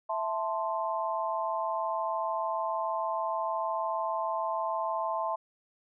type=chord; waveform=sine; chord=A minor; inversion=second; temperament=equal; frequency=659.3 / 880 / 1046.5 Hz; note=E5 / A5 / C6; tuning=0 / 0 / 0 cents; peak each=-33 dBFS; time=0.09-5.36 s; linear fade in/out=10 ms; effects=none